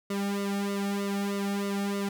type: tone with flanger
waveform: sawtooth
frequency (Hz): 200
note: G3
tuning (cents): +35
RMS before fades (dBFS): -30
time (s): 0.1-2.09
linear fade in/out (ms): 5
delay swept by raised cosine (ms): 1.2 to 2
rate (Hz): 3.2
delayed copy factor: -0.9
effects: none